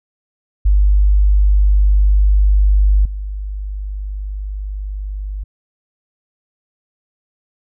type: tone with level steps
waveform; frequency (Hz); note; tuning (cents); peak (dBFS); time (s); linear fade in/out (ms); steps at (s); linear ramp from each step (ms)
sine; 49.95; G1; +33; -8 / -21; 0.65-5.44; 10; 3.05; 5
effects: none